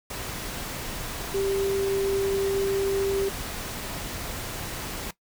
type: tone in noise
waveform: sine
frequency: 392.3 Hz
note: G4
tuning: 1 cent sharp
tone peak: -23 dBFS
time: 1.34-3.29 s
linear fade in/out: 5 ms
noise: pink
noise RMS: -34 dBFS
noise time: 0.1-5.11 s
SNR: +8 dB
effects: noise-tail reverb RT60 0.1 s tail -17 dB re dry